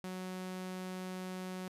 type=tone; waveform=sawtooth; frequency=184.9 Hz; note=F#3; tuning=1 cent flat; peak=-36 dBFS; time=0.04-1.68 s; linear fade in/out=0 ms; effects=resampled to 32000 Hz